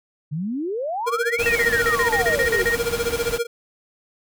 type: exponential two-way sweep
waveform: sine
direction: up then down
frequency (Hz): 140 to 2734 to 353.8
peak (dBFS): -23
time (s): 0.31-2.65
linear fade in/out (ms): 20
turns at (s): 1.45
type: tone with tremolo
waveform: square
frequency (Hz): 470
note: A#4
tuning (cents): +14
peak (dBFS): -19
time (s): 1.06-3.47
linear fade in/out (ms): 20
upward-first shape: sine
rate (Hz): 15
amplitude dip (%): 95
type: noise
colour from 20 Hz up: pink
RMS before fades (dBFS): -30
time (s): 1.38-3.39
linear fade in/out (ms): 20
type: tone bursts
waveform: sine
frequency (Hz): 1864.7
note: A#6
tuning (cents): 0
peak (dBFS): -19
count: 10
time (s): 1.46-2.748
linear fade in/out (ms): 0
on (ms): 91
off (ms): 42
effects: none